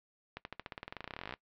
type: accelerating click train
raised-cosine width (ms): 0.3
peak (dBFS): -24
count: 26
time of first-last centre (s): 0.37-1.339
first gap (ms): 81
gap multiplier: 0.93
effects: noise-tail reverb RT60 0.1 s tail -19 dB re dry + low-pass 4000 Hz 12 dB/octave